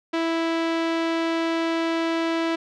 sawtooth tone with low-pass filter, 329.6 Hz, E4, in tune, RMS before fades -24 dBFS, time 0.13-2.56 s, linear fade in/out 10 ms, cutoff 3600 Hz, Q 0.95, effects none

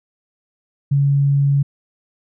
sine tone, 140.5 Hz, C#3, 24 cents sharp, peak -12 dBFS, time 0.91-1.63 s, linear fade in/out 10 ms, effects none

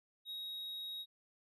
triangle tone, 3787 Hz, A#7, 27 cents sharp, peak -40 dBFS, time 0.25-1.06 s, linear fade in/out 50 ms, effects resampled to 32000 Hz

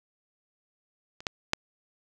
clicks, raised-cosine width 0.2 ms, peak -26 / -11 / -6 dBFS, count 3, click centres 1.205 / 1.268 / 1.534 s, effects none

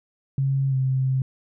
sine tone with pitch glide, 136 to 131.67 Hz, C#3 to C3, -33 to +11 cents, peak -19 dBFS, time 0.38-1.22 s, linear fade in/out 2 ms, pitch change -56 cents, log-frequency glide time 0.69-0.75 s, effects none

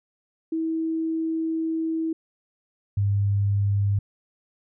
sine tone pair in turn, 323.3 / 100.63 Hz, E4 / G2, -34 / +46 cents, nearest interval octave + minor sixth, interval 2020 cents, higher first, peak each -23 / -19 dBFS, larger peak second, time 0.52-2.13 / 2.97-3.99 s, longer first, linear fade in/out 5 ms, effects none

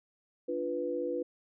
sine chord, B diminished, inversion first, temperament equal, 293.7 / 349.2 / 493.9 Hz, D4 / F4 / B4, 0 / 0 / 0 cents, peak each -38 / -36 / -33 dBFS, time 0.48-1.23 s, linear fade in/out 10 ms, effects none

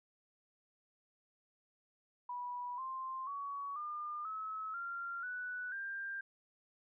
sine tone with pitch steps, 979 / 1049.3 / 1124.6 / 1205.3 / 1291.8 / 1384.5 / 1483.9 / 1590.4 Hz, B5 / C6 / C#6 / D6 / E6 / F6 / F#6 / G6, -15 / +5 / +25 / +45 / -35 / -15 / +5 / +25 cents, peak -39 dBFS, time 2.29-6.21 s, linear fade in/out 5 ms, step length 490 ms, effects none

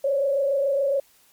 sine tone with frequency modulation, 554.4 Hz, C#5, in tune, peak -19 dBFS, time 0.04-1 s, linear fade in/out 5 ms, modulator 27.1 Hz, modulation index 0.82, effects white hiss -58 dBFS RMS until 1.32 s + MP3 96 kbps

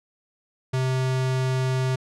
square tone, 130 Hz, C3, 11 cents flat, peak -22 dBFS, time 0.73-1.96 s, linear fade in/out 10 ms, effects low-pass 8000 Hz 12 dB/octave

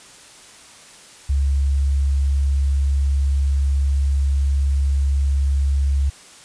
sine tone, 69.3 Hz, C#2, in tune, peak -15 dBFS, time 1.29-6.1 s, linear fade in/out 10 ms, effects white hiss -44 dBFS RMS until 6.44 s + resampled to 22050 Hz

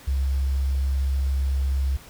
sine tone with quantisation, 67.6 Hz, C#2, 43 cents flat, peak -20 dBFS, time 0.07-1.97 s, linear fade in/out 10 ms, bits 8, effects pink hiss -47 dBFS RMS until 2.09 s

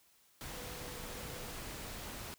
sine tone in noise, 494.4 Hz, B4, 2 cents sharp, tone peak -53 dBFS, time 0.53-1.54 s, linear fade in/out 0 ms, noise pink, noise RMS -45 dBFS, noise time 0.41-2.34 s, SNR -11 dB, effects white hiss -68 dBFS RMS until 2.38 s

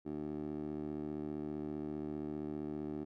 15% pulse tone with band-pass filter, 75.2 Hz, D2, 42 cents sharp, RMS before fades -41 dBFS, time 0.05-3.05 s, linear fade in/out 20 ms, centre 350 Hz, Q 2.7, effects none

